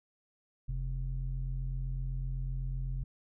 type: tone with low-pass filter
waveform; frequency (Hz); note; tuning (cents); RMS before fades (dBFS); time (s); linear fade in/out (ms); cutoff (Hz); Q
square; 43.95; F1; +12; -35; 0.68-3.04; 10; 110; 8.9
effects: none